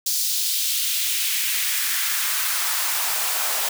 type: noise with high-pass filter sweep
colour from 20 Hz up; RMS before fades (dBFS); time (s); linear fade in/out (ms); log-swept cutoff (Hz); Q
white; -23; 0.06-3.69; 5; 4900 to 620; 1.5
effects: none